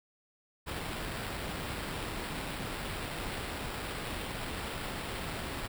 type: noise with sample-and-hold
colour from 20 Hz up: pink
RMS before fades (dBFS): -38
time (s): 0.66-5.68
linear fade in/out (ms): 20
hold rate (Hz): 6300
effects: none